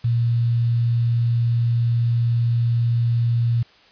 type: tone with quantisation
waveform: sine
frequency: 117.8 Hz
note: A#2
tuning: 19 cents sharp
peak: -16 dBFS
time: 0.04-3.63 s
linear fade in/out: 10 ms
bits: 7
effects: white hiss -52 dBFS RMS until 3.91 s + resampled to 11025 Hz